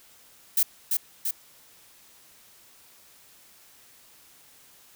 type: noise with echo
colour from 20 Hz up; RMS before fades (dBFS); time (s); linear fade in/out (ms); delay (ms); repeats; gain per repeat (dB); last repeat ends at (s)
violet; -21; 0.57-0.63; 5; 340; 2; -3; 1.31
effects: white hiss -55 dBFS RMS until 4.95 s